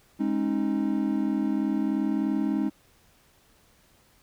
triangle chord, Ab suspended fourth, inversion none, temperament equal with one note detuned, 207.7 / 270.7 / 311.1 Hz, Ab3 / Db4 / Eb4, 0 / -41 / 0 cents, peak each -26 dBFS, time 0.19-2.7 s, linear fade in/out 20 ms, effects pink hiss -61 dBFS RMS until 4.22 s

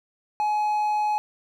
triangle tone, 844 Hz, G#5, 28 cents sharp, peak -19 dBFS, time 0.4-1.18 s, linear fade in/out 0 ms, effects none

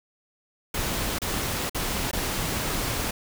pink noise with dropouts, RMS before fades -28 dBFS, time 0.74-3.11 s, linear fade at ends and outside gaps 5 ms, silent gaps 1.187-1.217 / 1.696-1.746 / 2.113-2.13 s, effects none

